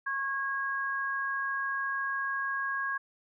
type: tone pair together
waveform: sine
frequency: 1094 / 1640.1 Hz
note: C#6 / G#6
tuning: -23 / -22 cents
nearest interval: perfect fifth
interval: 701 cents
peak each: -34 / -31 dBFS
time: 0.06-2.98 s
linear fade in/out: 10 ms
effects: none